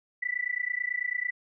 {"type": "tone with amplitude modulation", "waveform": "sine", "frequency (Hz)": 1975.5, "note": "B6", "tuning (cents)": 0, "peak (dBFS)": -24, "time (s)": [0.22, 1.31], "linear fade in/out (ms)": 10, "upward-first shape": "sine", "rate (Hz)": 29.1, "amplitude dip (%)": 95, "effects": []}